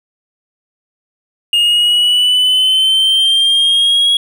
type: linear sweep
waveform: triangle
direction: up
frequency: 2838 to 3325 Hz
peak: -7 dBFS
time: 1.53-4.17 s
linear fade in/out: 2 ms
effects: none